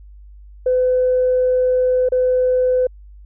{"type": "tone with dropouts", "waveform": "sine", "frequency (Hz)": 506, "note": "B4", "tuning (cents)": 42, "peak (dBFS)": -12, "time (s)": [0.66, 2.87], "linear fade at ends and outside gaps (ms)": 5, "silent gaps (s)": [2.089, 2.12], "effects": ["tanh soft clip ceiling -8 dBFS", "added 50 Hz sine -38 dBFS peak until 3.25 s"]}